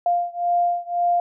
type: beating tone pair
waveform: sine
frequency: 698.5 / 700.4 Hz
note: F5 / F5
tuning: 0 / +5 cents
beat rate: 1.9 Hz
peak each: -21 / -22 dBFS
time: 0.06-1.2 s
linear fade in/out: 2 ms
effects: none